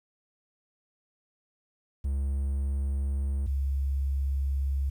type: tone pair in turn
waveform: triangle / sine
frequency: 68.8 / 68.45 Hz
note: C#2 / C#2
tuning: -12 / -21 cents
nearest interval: unison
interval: 9 cents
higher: first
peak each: -24 / -25 dBFS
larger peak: first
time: 2.04-3.47 / 3.47-4.9 s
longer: neither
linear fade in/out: 10 ms
effects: 10-bit